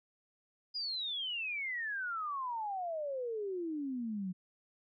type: exponential sweep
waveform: sine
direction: down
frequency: 4978 to 178.3 Hz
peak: -35 dBFS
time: 0.74-4.33 s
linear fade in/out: 20 ms
effects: none